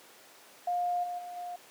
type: tone with level steps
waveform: sine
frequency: 709 Hz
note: F5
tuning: 26 cents sharp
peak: -27 / -33 / -39 / -36 dBFS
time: 0.67-1.56 s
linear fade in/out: 5 ms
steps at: 1.03 / 1.18 / 1.36 s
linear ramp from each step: 10 ms
effects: pink hiss -54 dBFS RMS until 1.7 s + high-pass 400 Hz 12 dB/octave